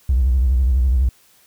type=tone with vibrato; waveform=triangle; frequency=63.8 Hz; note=C2; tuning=43 cents flat; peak=-9 dBFS; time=0.09-1.09 s; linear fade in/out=5 ms; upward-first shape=sine; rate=12 Hz; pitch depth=140 cents each way; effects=tanh soft clip ceiling -10 dBFS + white hiss -54 dBFS RMS until 1.46 s